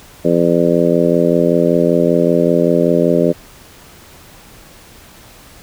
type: harmonic tone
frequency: 85.2 Hz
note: F2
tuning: 42 cents flat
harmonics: 2 / 3 / 4 / 5 / 6 / 7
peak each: -17 / -17 / -17 / -17 / -17 / -17 dBFS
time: 0.24-3.33 s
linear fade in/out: 20 ms
effects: pink hiss -41 dBFS RMS until 5.62 s